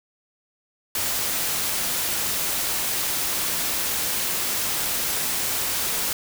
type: noise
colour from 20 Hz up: white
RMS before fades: -25 dBFS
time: 0.95-6.13 s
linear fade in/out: 2 ms
effects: none